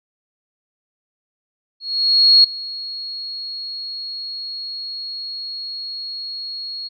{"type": "tone with ADSR envelope", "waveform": "sine", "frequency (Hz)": 4311, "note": "C#8", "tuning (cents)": -49, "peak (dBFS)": -6, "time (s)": [1.8, 6.89], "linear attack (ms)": 640, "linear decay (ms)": 6, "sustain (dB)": -20, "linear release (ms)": 24, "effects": []}